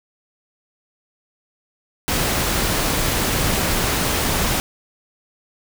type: noise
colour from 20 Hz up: pink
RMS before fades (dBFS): -20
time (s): 2.08-4.6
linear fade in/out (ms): 0
effects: none